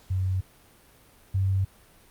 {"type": "tone pair in turn", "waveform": "sine", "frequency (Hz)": [93.6, 96.01], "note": ["F#2", "G2"], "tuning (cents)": [20, -35], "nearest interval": "unison", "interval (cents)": 45, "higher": "second", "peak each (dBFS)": [-23, -21], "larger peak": "second", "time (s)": [[0.1, 0.41], [1.34, 1.65]], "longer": "neither", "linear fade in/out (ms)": 10, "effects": ["pink hiss -56 dBFS RMS until 2.1 s", "Opus 48 kbps"]}